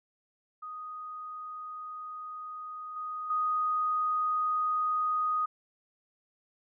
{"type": "tone with level steps", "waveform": "sine", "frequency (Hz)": 1244.5, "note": "D#6", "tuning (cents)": 0, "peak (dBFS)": [-38, -34, -26], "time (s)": [0.62, 5.46], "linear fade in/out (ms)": 10, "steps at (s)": [2.96, 3.3], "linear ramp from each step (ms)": 5, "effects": []}